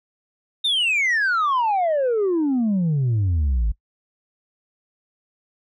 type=exponential sweep; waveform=sine; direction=down; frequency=3729 to 50.1 Hz; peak=-15 dBFS; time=0.64-3.72 s; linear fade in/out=10 ms; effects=noise-tail reverb RT60 0.1 s tail -22 dB re dry + tanh soft clip ceiling -16 dBFS